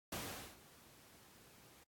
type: noise with ADSR envelope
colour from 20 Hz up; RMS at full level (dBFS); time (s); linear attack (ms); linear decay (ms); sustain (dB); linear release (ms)
pink; -42; 0.12-1.84; 4; 430; -20; 9
effects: high-pass 80 Hz 12 dB/octave + AAC 64 kbps